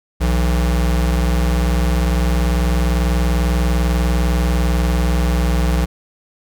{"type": "tone pair together", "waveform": "square", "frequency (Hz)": [61.17, 163.3], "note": ["B1", "E3"], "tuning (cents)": [-16, -16], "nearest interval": "octave + perfect fourth", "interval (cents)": 1700, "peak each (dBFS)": [-15, -23], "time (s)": [0.2, 5.86], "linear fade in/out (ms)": 20, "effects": []}